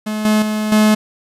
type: tone with level steps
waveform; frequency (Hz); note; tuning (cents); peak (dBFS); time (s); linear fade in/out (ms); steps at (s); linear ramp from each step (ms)
45% pulse; 214.1; A3; -47; -19 / -11 / -17 / -9; 0.06-0.95; 10; 0.25 / 0.42 / 0.72; 2
effects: resampled to 32000 Hz + 8-bit